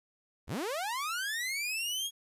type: linear sweep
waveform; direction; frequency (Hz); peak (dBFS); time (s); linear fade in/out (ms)
sawtooth; up; 37.99 to 3333; -29; 0.47-2.11; 50
effects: resampled to 32000 Hz + 11-bit